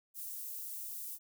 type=high-pass noise; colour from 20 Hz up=white; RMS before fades=-43 dBFS; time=0.14-1.19 s; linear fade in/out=50 ms; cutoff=11000 Hz; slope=12 dB/octave; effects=none